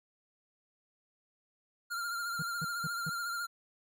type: tone with vibrato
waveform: square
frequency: 1394 Hz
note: F6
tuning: 4 cents flat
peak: -35 dBFS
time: 1.9-3.47 s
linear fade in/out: 20 ms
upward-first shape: sine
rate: 14 Hz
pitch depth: 41 cents each way
type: tone bursts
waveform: triangle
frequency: 160 Hz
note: D#3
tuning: 49 cents sharp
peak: -33 dBFS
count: 4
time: 2.39-3.096 s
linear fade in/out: 5 ms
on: 34 ms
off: 190 ms
effects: none